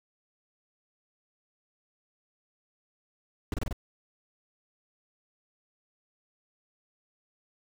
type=noise bursts; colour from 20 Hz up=brown; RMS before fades=-30 dBFS; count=5; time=3.52-3.728 s; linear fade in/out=2 ms; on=20 ms; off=27 ms; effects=none